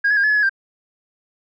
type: tone with pitch steps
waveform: sine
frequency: 1632 / 1696 / 1613 / 1713 / 1701 / 1687 / 1581 Hz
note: G#6 / G#6 / G6 / A6 / G#6 / G#6 / G6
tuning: -31 / +36 / +49 / -47 / +41 / +27 / +14 cents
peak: -12 dBFS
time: 0.04-0.495 s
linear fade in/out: 10 ms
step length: 65 ms
effects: tanh soft clip ceiling -11 dBFS